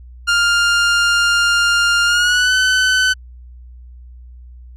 sawtooth tone with pitch glide, 1403 to 1512.4 Hz, F6 to F#6, +8 to +38 cents, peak -8 dBFS, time 0.27-3.14 s, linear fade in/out 20 ms, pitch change +130 cents, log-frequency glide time 2.05-2.55 s, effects added 61 Hz sine -35 dBFS peak until 4.76 s + low-pass 7000 Hz 12 dB/octave

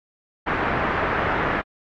white low-pass noise, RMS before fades -23 dBFS, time 0.46-1.62 s, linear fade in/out 20 ms, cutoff 1800 Hz, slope 24 dB/octave, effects AAC 64 kbps

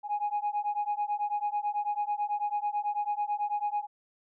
sine beating tone pair, 825 / 834.1 Hz, G#5 / G#5, -12 / +7 cents, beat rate 9.1 Hz, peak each -30 dBFS, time 0.03-3.87 s, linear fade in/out 50 ms, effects tanh soft clip ceiling -23 dBFS

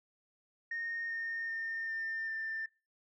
sine tone with pitch steps, 1846 / 1831.1 / 1816.4 / 1801.8 / 1787.2 Hz, A#6 / A#6 / A#6 / A6 / A6, -17 / -31 / -45 / +41 / +27 cents, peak -34 dBFS, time 0.71-2.66 s, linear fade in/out 5 ms, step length 390 ms, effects noise-tail reverb RT60 0.3 s tail -25 dB re dry + tanh soft clip ceiling -31 dBFS

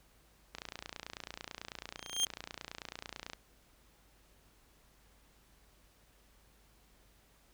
click train, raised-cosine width 0.2 ms, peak -24 dBFS, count 82, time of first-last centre 0.55-3.334 s, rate 29.1 Hz
25% pulse tone with exponential growth, 3194 Hz, G7, 32 cents sharp, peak -22 dBFS, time 1.97-2.25 s, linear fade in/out 5 ms, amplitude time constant 60 ms
effects added 50 Hz sine -67 dBFS peak until 7.53 s + pink hiss -67 dBFS RMS until 7.53 s

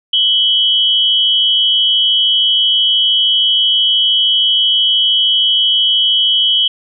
sine tone pair together, 3000 / 3247 Hz, F#7 / G#7, +23 / -40 cents, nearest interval minor second, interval 137 cents, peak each -12 dBFS, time 0.13-6.68 s, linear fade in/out 5 ms, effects none

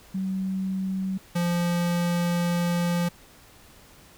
sine / square tone pair in turn, 190 / 173.51 Hz, F#3 / F3, +46 / -11 cents, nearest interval major second, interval 157 cents, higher first, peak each -25 / -23 dBFS, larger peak second, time 0.14-1.18 / 1.35-3.09 s, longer second, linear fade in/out 10 ms, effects pink hiss -52 dBFS RMS until 4.17 s

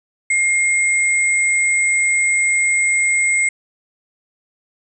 sine tone pair together, 2134 / 7953 Hz, C7 / B8, +34 / +11 cents, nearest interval octave + major seventh, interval 2277 cents, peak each -14 / -21 dBFS, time 0.3-3.49 s, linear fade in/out 5 ms, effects none

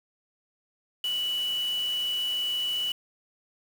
sine tone in noise, 2955 Hz, F#7, 3 cents flat, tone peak -26 dBFS, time 1.04-2.92 s, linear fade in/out 2 ms, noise white, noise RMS -43 dBFS, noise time 1.04-2.92 s, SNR +14 dB, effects none

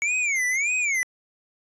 square tone with vibrato, 2230 Hz, C#7, 10 cents sharp, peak -22 dBFS, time 0.02-1.03 s, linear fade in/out 0 ms, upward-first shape sine, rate 1.7 Hz, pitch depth 210 cents each way, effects resampled to 22050 Hz

